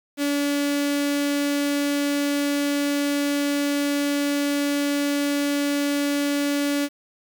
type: tone with notch filter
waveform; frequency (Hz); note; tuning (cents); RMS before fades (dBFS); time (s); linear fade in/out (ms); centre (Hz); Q
sawtooth; 286.3; D4; -44; -23; 0.17-6.89; 50; 950; 1.4
effects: 8-bit